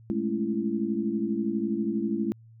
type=chord; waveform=sine; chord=A major seventh; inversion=third; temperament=equal with one note detuned; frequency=207.7 / 220 / 277.2 / 335.8 Hz; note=G#3 / A3 / C#4 / E4; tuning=0 / 0 / 0 / +32 cents; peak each=-30 / -30 / -34 / -30 dBFS; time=0.1-2.32 s; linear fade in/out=0 ms; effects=added 113 Hz sine -49 dBFS peak until 2.6 s